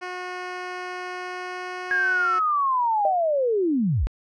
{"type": "tone with pitch glide", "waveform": "10% pulse", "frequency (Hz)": [362.8, 364.9], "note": ["F#4", "F#4"], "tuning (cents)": [-34, -24], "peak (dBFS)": -22, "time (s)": [0.01, 2.4], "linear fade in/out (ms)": 20, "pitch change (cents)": 10, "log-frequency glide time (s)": [1.14, 2.17]}
{"type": "linear sweep", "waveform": "sine", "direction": "down", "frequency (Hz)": [1650, 35.34], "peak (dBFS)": -19, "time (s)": [1.91, 4.07], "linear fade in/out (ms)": 0}
{"type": "tone with exponential decay", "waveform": "sine", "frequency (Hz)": 620, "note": "D#5", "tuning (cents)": -6, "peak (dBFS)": -17, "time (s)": [3.05, 3.23], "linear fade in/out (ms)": 2, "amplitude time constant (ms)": 39}
{"effects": ["low-pass 4000 Hz 12 dB/octave"]}